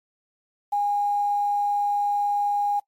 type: tone with quantisation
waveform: sine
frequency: 818 Hz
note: G#5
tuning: 26 cents flat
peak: -20 dBFS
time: 0.72-2.8 s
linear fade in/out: 10 ms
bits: 8
effects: noise-tail reverb RT60 0.1 s tail -22 dB re dry + MP3 64 kbps